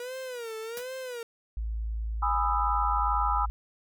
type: tone with vibrato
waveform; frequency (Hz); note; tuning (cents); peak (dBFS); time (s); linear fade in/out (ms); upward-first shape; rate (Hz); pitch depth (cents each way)
45% pulse; 480; B4; -49; -35; 0-1.23; 2; sine; 1.3; 150
type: noise with exponential decay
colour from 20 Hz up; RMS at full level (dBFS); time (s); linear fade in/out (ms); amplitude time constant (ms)
white; -36; 0.77-0.89; 1; 25
type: tone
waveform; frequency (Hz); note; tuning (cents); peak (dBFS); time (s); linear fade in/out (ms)
sine; 55; A1; 0; -29; 1.57-3.5; 0
type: chord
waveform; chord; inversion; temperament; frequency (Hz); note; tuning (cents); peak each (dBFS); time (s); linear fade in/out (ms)
sine; E major seventh; first; just; 824.1 / 988.9 / 1236.1 / 1318.5; G#5 / B5 / D#6 / E6; -14 / +2 / -12 / 0; -30; 2.22-3.46; 10
effects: none